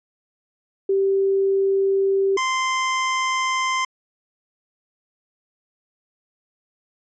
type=tone pair in turn; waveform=sine / 25% pulse; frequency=390 / 1041.2 Hz; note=G4 / C6; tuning=-9 / -9 cents; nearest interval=octave + perfect fourth; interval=1700 cents; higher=second; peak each=-16 dBFS; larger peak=neither; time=0.89-2.37 / 2.37-3.85 s; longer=neither; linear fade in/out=5 ms; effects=resampled to 16000 Hz